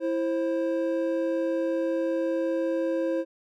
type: tone pair together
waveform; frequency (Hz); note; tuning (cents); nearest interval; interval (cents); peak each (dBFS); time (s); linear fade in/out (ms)
triangle; 330.9 / 529.7; E4 / C5; +7 / +21; minor sixth; 814; -25; 0-3.25; 50
effects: none